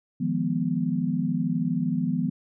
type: chord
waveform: sine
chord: F half-diminished seventh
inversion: third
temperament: equal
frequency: 155.56 / 174.61 / 207.7 / 246.9 Hz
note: Eb3 / F3 / Ab3 / Cb4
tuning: 0 / 0 / 0 / 0 cents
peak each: -30 / -27 / -31 / -27 dBFS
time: 0.2-2.3 s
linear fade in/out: 10 ms
effects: none